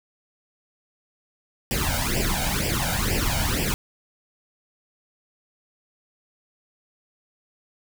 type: noise with flanger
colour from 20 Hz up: pink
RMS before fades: -24 dBFS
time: 1.71-3.74 s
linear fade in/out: 0 ms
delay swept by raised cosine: 0.38 to 1.35 ms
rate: 2.1 Hz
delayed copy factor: +0.85
effects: none